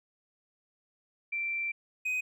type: tone pair in turn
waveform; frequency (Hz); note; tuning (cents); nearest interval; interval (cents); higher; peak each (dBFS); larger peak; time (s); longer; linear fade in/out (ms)
sine / triangle; 2349 / 2507; D7 / D#7; 0 / +12; minor second; 112; second; -30 / -27; second; 1.32-1.72 / 2.05-2.21; first; 10
effects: none